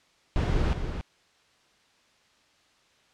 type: noise with echo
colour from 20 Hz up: brown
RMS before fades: -25 dBFS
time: 0.36-0.73 s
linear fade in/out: 0 ms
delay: 280 ms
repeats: 1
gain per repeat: -7 dB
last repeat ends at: 1.01 s
effects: white hiss -63 dBFS RMS until 3.13 s + low-pass 5000 Hz 12 dB/octave